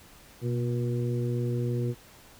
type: harmonic tone with a mistuned harmonic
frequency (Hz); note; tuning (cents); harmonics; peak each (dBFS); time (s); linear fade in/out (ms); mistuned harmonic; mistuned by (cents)
120; B2; -49; 1 / 2 / 3 / 4; -27 / -35 / -34 / -38; 0.41-1.95; 50; 1; +46
effects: pink hiss -53 dBFS RMS until 2.39 s